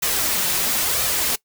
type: noise with flanger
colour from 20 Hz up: white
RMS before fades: -21 dBFS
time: 0.02-1.36 s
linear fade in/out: 10 ms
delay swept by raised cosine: 1.6 to 5.6 ms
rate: 1 Hz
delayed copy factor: +0.5
effects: noise-tail reverb RT60 0.1 s tail -21 dB re dry